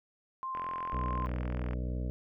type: tone with vibrato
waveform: sine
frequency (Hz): 1046.5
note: C6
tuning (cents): 0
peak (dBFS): -34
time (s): 0.43-1.26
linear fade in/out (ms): 0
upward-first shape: triangle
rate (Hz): 4.6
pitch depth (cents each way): 12
type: click train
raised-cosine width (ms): 0.5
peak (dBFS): -27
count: 52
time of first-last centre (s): 0.55-1.733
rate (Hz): 43.1
type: harmonic tone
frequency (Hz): 61.74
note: B1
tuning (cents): 0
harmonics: 1 / 2 / 3 / 4 / 5 / 7 / 8 / 9 / 10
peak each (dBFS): -33 / -39 / -43 / -45 / -47 / -50 / -51 / -52 / -53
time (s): 0.93-2.1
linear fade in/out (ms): 0
effects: none